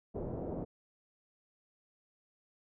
white low-pass noise, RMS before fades -39 dBFS, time 0.14-0.65 s, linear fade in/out 20 ms, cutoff 560 Hz, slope 24 dB/octave, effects none

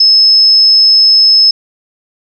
sine tone, 5200 Hz, E8, 24 cents flat, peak -3 dBFS, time 0-1.51 s, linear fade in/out 5 ms, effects none

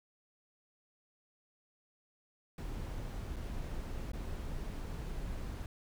brown noise with dropouts, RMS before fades -40 dBFS, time 2.58-5.66 s, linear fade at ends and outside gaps 2 ms, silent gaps 3.361-3.365 / 4.118-4.133 s, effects none

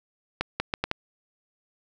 accelerating click train, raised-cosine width 0.3 ms, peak -9 dBFS, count 5, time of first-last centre 0.41-0.914 s, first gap 190 ms, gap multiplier 0.73, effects none

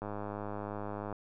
click train, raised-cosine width 1 ms, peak -25 dBFS, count 115, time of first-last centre 0.02-1.127 s, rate 103 Hz, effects none

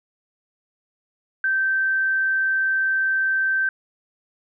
sine tone, 1555 Hz, G6, 14 cents flat, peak -18 dBFS, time 1.44-3.69 s, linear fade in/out 2 ms, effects none

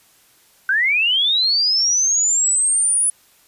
sine linear sweep, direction up, 1493 to 9956 Hz, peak -14 dBFS, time 0.69-3.1 s, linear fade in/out 2 ms, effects white hiss -54 dBFS RMS until 3.47 s + resampled to 32000 Hz

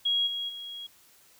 sine tone with level steps, 3300 Hz, G#7, 12 cents flat, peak -23 / -30 / -37 dBFS, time 0.05-0.87 s, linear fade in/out 10 ms, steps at 0.26 / 0.48 s, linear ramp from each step 20 ms, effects white hiss -59 dBFS RMS until 1.39 s

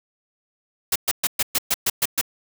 white noise bursts, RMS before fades -20 dBFS, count 9, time 0.92-2.213 s, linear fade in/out 5 ms, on 37 ms, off 120 ms, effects none

